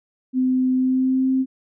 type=tone with pitch glide; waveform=sine; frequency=256.9 to 262.3 Hz; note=C4 to C4; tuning=-32 to +4 cents; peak=-16 dBFS; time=0.33-1.46 s; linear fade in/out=50 ms; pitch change=+36 cents; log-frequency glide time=0.73-1.3 s; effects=none